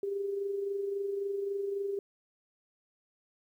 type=tone with amplitude modulation; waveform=sine; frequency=398.3 Hz; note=G4; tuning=28 cents sharp; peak=-29 dBFS; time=0.03-1.99 s; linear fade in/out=2 ms; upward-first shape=sine; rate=23.7 Hz; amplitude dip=45%; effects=11-bit